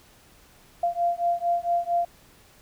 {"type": "beating tone pair", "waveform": "sine", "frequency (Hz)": [690, 694.4], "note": ["F5", "F5"], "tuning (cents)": [-21, -10], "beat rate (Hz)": 4.4, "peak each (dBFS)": -25, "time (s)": [0.83, 2.05], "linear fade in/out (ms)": 5, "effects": ["pink hiss -55 dBFS RMS until 2.61 s"]}